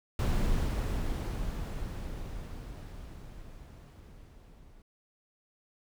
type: noise with level ramp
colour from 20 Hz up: brown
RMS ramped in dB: -27 to -55 dBFS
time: 0.19-4.82 s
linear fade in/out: 2 ms
effects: none